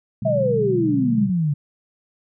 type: chord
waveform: sine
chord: G# half-diminished seventh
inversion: first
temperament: just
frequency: 124.59 / 149.51 / 186.89 / 207.7 Hz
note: B2 / D3 / F#3 / G#3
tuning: +16 / +31 / +18 / 0 cents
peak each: -25 / -28 / -28 / -29 dBFS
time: 0.22-1.3 s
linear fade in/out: 5 ms
type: exponential sweep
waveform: sine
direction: down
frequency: 659.3 to 140 Hz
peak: -17 dBFS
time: 0.25-1.54 s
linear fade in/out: 10 ms
effects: none